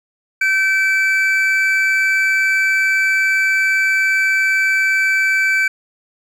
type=tone pair together; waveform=triangle; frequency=1542.6 / 2315 Hz; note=G6 / D7; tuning=-28 / -25 cents; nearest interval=perfect fifth; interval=703 cents; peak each=-14 dBFS; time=0.41-5.68 s; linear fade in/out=5 ms; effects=none